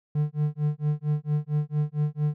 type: tone with tremolo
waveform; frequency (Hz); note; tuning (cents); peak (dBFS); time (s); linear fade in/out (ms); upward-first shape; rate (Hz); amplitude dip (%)
triangle; 149.5; D3; +31; -18; 0.15-2.34; 5; sine; 4.4; 100
effects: none